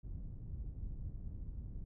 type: low-pass noise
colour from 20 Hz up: pink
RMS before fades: -44 dBFS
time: 0.03-1.85 s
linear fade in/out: 20 ms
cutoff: 110 Hz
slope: 12 dB/octave
effects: none